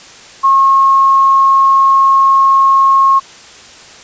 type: tone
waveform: sine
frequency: 1084 Hz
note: C#6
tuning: 39 cents flat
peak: -5 dBFS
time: 0.43-3.2 s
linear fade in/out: 20 ms
effects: white hiss -36 dBFS RMS until 4.03 s + resampled to 16000 Hz